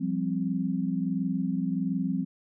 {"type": "chord", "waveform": "sine", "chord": "F suspended second", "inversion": "none", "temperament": "equal", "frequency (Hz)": [174.61, 196, 261.6], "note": ["F3", "G3", "C4"], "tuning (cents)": [0, 0, 0], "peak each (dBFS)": -30, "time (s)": [0, 2.25], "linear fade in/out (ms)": 20, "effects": []}